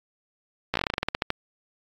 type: slowing click train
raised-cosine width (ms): 0.3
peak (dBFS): -8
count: 15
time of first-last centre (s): 0.74-1.304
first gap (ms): 15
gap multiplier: 1.14
effects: AAC 64 kbps